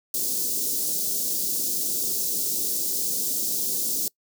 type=band-stop noise; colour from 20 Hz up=white; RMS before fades=-26 dBFS; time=0.14-4.08 s; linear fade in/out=2 ms; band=460 to 4900 Hz; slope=24 dB/octave; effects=noise-tail reverb RT60 0.1 s tail -24 dB re dry + high-pass 200 Hz 12 dB/octave